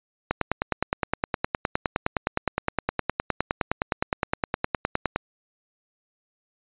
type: click train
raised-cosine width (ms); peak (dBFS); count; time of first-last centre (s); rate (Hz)
0.5; -7; 48; 0.31-5.16; 9.69
effects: resampled to 8000 Hz